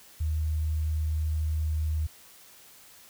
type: tone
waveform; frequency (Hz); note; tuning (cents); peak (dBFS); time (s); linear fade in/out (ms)
sine; 77.78; D#2; 0; -25; 0.2-2.07; 10
effects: white hiss -53 dBFS RMS until 3.09 s